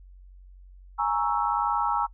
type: chord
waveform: sine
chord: A# half-diminished seventh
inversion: third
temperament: equal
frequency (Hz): 830.6 / 932.3 / 1108.7 / 1318.5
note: G#5 / A#5 / C#6 / E6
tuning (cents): 0 / 0 / 0 / 0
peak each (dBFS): -28 / -27 / -31 / -28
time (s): 0.98-2.07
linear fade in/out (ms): 20
effects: noise-tail reverb RT60 0.1 s tail -21 dB re dry + added 46 Hz sine -46 dBFS peak until 2.13 s